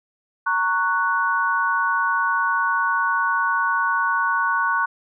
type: chord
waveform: sine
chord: F# major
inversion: first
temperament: just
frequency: 925 / 1110 / 1480 Hz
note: A#5 / C#6 / F#6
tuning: -14 / +2 / 0 cents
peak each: -25 / -22 / -21 dBFS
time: 0.46-4.86 s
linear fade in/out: 10 ms
effects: none